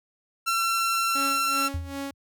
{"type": "tone", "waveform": "sawtooth", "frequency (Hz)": 1353, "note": "E6", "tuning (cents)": 45, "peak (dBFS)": -19, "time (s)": [0.46, 1.69], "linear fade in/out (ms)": 20}
{"type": "tone with tremolo", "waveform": "sawtooth", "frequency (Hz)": 277.2, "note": "C#4", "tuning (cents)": 0, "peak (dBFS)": -26, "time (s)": [1.15, 2.11], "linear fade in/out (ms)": 5, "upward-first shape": "sine", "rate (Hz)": 2.6, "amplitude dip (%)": 85}
{"type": "tone with exponential decay", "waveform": "sine", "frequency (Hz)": 82.41, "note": "E2", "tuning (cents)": 0, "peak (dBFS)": -24, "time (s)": [1.74, 2.14], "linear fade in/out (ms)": 5, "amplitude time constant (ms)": 86}
{"effects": []}